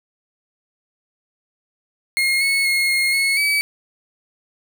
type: tone with pitch steps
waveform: 35% pulse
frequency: 2145 / 2197 / 2158 / 2145 / 2186 / 2286 Hz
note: C7 / C#7 / C#7 / C7 / C#7 / D7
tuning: +42 / -16 / -47 / +42 / -25 / -47 cents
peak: -14 dBFS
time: 2.17-3.61 s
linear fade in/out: 0 ms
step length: 240 ms
effects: none